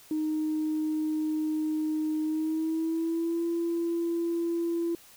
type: tone with pitch glide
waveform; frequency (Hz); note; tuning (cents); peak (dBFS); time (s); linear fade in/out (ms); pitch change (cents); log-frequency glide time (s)
sine; 309.9 to 337.9; D#4 to E4; -7 to +43; -25; 0.11-4.95; 2; +150; 2.23-3.44
effects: tanh soft clip ceiling -22 dBFS + white hiss -54 dBFS RMS until 5.16 s